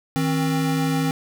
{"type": "tone pair together", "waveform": "square", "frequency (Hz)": [158.59, 266.8], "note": ["D#3", "C4"], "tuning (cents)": [33, 34], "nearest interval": "major sixth", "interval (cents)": 901, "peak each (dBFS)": -23, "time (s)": [0.16, 1.11], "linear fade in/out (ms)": 0, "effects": []}